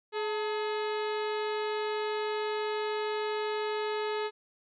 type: harmonic tone with a mistuned harmonic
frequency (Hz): 423.7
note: G#4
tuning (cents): +35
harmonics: 1 / 2 / 3 / 4 / 5 / 6 / 7 / 8 / 9 / 10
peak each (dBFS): -31 / -37 / -41 / -43 / -45 / -47 / -48 / -49 / -50 / -51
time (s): 0.12-4.31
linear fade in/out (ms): 50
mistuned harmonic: 2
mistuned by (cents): +79
effects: none